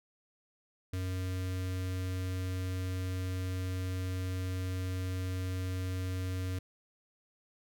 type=tone with notch filter; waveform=square; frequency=92.5 Hz; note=F#2; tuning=in tune; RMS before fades=-35 dBFS; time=0.93-6.59 s; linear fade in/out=5 ms; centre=860 Hz; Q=1.3; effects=none